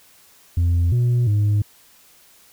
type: tone with pitch steps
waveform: sine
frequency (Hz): 86 / 121.4 / 103.8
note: F2 / B2 / G#2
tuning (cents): -26 / -29 / 0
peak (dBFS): -12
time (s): 0.57-1.62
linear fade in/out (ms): 5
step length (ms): 350
effects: tanh soft clip ceiling -14 dBFS + white hiss -52 dBFS RMS until 2.52 s